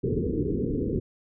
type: low-pass noise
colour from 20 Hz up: white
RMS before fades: -27 dBFS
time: 0.03-1 s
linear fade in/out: 10 ms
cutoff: 470 Hz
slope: 96 dB/octave
effects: none